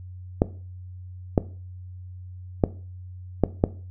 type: clicks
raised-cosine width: 2 ms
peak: -3 dBFS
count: 5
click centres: 0.419 / 1.378 / 2.638 / 3.437 / 3.639 s
effects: noise-tail reverb RT60 0.4 s tail -17 dB re dry + added 91 Hz sine -37 dBFS peak until 3.9 s